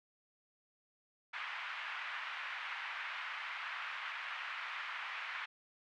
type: band-pass noise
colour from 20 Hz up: white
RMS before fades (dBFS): -43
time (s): 1.33-5.46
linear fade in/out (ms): 10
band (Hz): 1000 to 2500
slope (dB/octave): 24
effects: none